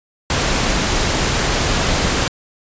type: noise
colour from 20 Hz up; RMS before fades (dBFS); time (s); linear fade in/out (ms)
pink; -17; 0.3-2.28; 2
effects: resampled to 16000 Hz